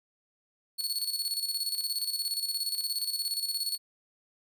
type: tone with tremolo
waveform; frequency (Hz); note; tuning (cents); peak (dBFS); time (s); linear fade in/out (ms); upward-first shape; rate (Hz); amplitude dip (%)
sawtooth; 4401; C#8; -13; -25; 0.78-3.78; 20; square; 17; 60
effects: none